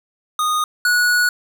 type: tone pair in turn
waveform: square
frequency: 1235 / 1462.5 Hz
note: D#6 / F#6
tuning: -13 / -21 cents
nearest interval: minor third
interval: 292 cents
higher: second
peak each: -17 / -14 dBFS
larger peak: second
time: 0.39-0.64 / 0.85-1.29 s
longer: second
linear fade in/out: 2 ms
effects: none